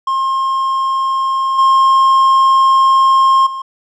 triangle tone with level steps, 1067 Hz, C6, 34 cents sharp, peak -11 / -5 / -19 dBFS, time 0.07-3.62 s, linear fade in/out 5 ms, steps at 1.58 / 3.46 s, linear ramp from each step 10 ms, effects resampled to 22050 Hz

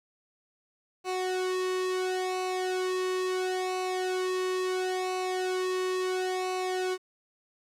sawtooth tone with flanger, 370 Hz, F#4, in tune, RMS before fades -30 dBFS, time 1.04-6.98 s, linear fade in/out 50 ms, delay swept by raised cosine 0.59 to 1.45 ms, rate 0.73 Hz, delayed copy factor -0.8, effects low-pass 9000 Hz 12 dB/octave + 10-bit

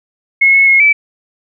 sine tone with pitch steps, 2174 / 2190 / 2164 / 2310 Hz, C#7 / C#7 / C#7 / D7, -34 / -22 / -42 / -29 cents, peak -5 dBFS, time 0.41-0.93 s, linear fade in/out 10 ms, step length 130 ms, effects none

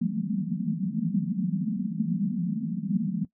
pink band-pass noise, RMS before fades -28 dBFS, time 0.01-3.25 s, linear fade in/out 5 ms, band 160 to 240 Hz, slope 96 dB/octave, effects noise-tail reverb RT60 0.1 s tail -19 dB re dry

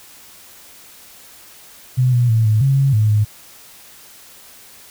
sine tone with pitch steps, 126.9 / 121.6 / 112.2 / 108 / 136 / 136.9 / 107.6 / 105.7 Hz, B2 / B2 / A2 / A2 / C#3 / C#3 / A2 / G#2, +47 / -26 / +34 / -32 / -33 / -21 / -38 / +31 cents, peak -11 dBFS, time 1.97-3.25 s, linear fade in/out 20 ms, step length 160 ms, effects white hiss -43 dBFS RMS until 4.9 s

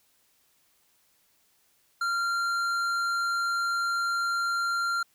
sine tone with tanh clipping, 1384 Hz, F6, 16 cents flat, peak -27 dBFS, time 2.01-5.03 s, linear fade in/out 5 ms, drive 12 dB, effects white hiss -67 dBFS RMS until 5.14 s

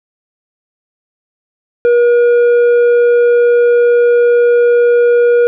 sine tone with tanh clipping, 478.9 Hz, A#4, 47 cents sharp, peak -7 dBFS, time 1.85-5.47 s, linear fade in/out 0 ms, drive 6 dB, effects none

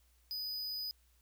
square tone, 4978 Hz, D#8, in tune, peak -38 dBFS, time 0.31-0.91 s, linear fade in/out 0 ms, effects added 60 Hz sine -67 dBFS peak until 1.21 s + white hiss -73 dBFS RMS until 1.21 s

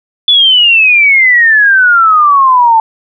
sine exponential sweep, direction down, 3481 to 880 Hz, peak -3 dBFS, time 0.28-2.8 s, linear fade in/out 2 ms, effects none

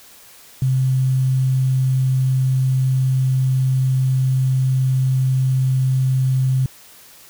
sine tone with quantisation, 130.81 Hz, C3, in tune, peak -14 dBFS, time 0.62-6.66 s, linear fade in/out 2 ms, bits 7, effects white hiss -45 dBFS RMS until 7.29 s

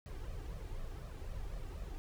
brown noise with flanger, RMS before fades -43 dBFS, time 0.06-1.98 s, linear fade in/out 0 ms, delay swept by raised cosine 1.6 to 2.6 ms, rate 4 Hz, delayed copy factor +0.65, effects none

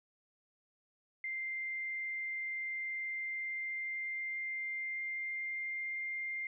sine tone with pitch glide, 2093 to 2106 Hz, C7 to C7, 0 to +11 cents, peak -36 dBFS, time 1.24-6.47 s, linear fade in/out 2 ms, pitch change +11 cents, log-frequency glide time 3.19-5.98 s, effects none

